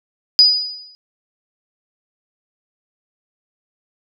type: tone with exponential decay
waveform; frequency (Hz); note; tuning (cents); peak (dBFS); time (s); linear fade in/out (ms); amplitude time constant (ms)
sine; 4944; D#8; -12; -4; 0.39-0.95; 0; 120
effects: none